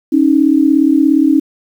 sine tone pair together, 275.5 / 312.6 Hz, C#4 / D#4, -11 / +8 cents, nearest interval major second, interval 219 cents, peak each -10 dBFS, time 0.12-1.4 s, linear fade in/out 10 ms, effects 7-bit

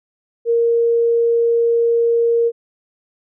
sine tone, 466.2 Hz, A#4, in tune, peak -12 dBFS, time 0.45-2.52 s, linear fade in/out 50 ms, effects none

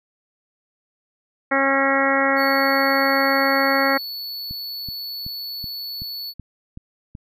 harmonic tone, 272.6 Hz, C#4, 29 cents flat, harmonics 1 / 2 / 3 / 4 / 5 / 6 / 7 / 8, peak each -24 / -22 / -25 / -27 / -24 / -27 / -22 / -27 dBFS, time 1.51-3.98 s, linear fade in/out 10 ms
square tone, 4435 Hz, C#8, in tune, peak -29 dBFS, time 2.36-6.34 s, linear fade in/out 50 ms
click train, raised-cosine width 5 ms, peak -23 dBFS, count 8, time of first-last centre 4.51-7.152 s, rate 2.65 Hz
effects none

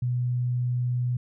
sine tone, 123.47 Hz, B2, in tune, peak -23 dBFS, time 0.02-1.17 s, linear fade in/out 5 ms, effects none

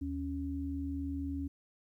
sine tone pair together, 77.78 / 277.2 Hz, D#2 / C#4, 0 / 0 cents, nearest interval octave + minor seventh, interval 2200 cents, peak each -38 / -36 dBFS, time 0.01-1.48 s, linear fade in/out 10 ms, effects 12-bit

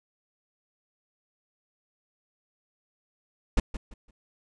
brown noise with echo, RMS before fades -20 dBFS, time 3.57-3.6 s, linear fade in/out 5 ms, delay 170 ms, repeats 3, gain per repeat -12 dB, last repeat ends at 4.11 s, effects resampled to 22050 Hz

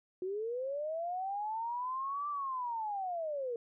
sine linear two-way sweep, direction up then down, 358.9 to 1179 to 458.7 Hz, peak -34 dBFS, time 0.22-3.56 s, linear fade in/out 2 ms, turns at 2.29 s, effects none

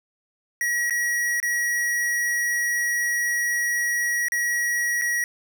square tone with dropouts, 1912 Hz, A#6, 43 cents sharp, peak -22 dBFS, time 0.61-5.24 s, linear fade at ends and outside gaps 1 ms, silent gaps 0.898-0.907 / 1.401-1.428 / 4.284-4.32 / 5.014-5.019 s, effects none

